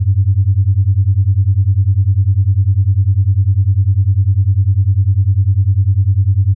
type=beating tone pair; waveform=sine; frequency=92.5 / 102.5 Hz; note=F#2 / G#2; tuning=0 / -22 cents; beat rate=10 Hz; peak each=-11 dBFS; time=0-6.55 s; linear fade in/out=20 ms; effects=tanh soft clip ceiling -1 dBFS